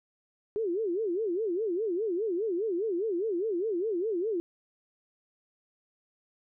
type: tone with vibrato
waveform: sine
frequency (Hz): 392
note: G4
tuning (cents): 0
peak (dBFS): -27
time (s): 0.56-4.4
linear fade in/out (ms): 0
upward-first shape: sine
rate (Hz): 4.9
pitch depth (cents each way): 260
effects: none